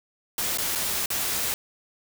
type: noise with dropouts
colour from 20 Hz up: white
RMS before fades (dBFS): -27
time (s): 0.38-1.54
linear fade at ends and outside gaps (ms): 1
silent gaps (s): 0.574-0.584 / 0.752-0.757 / 1.059-1.103
effects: none